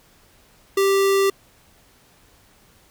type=tone; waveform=square; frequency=392 Hz; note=G4; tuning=in tune; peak=-16 dBFS; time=0.77-1.3 s; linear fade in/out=5 ms; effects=pink hiss -55 dBFS RMS until 2.9 s